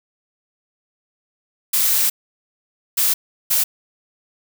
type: noise bursts at uneven times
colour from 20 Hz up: blue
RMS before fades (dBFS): -17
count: 3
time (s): 1.73-2.1 / 2.97-3.14 / 3.5-3.64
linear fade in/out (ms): 10
effects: none